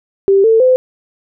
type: tone with pitch steps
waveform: sine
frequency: 392 / 447.7 / 511.3 Hz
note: G4 / A4 / C5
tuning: 0 / +30 / -40 cents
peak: -6 dBFS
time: 0.28-0.76 s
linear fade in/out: 0 ms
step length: 160 ms
effects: none